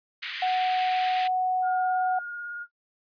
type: band-pass noise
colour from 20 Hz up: white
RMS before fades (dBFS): -35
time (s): 0.22-1.28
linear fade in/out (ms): 10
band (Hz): 1700 to 3300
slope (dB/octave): 24
type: tone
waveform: sine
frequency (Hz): 740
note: F#5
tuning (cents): 0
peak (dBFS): -22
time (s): 0.42-2.19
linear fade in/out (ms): 5
type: tone with vibrato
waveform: sine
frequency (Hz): 1427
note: F6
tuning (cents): +37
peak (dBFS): -32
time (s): 1.62-2.67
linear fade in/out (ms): 50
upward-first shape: sine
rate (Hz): 18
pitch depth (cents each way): 11
effects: noise-tail reverb RT60 0.1 s tail -19 dB re dry + resampled to 11025 Hz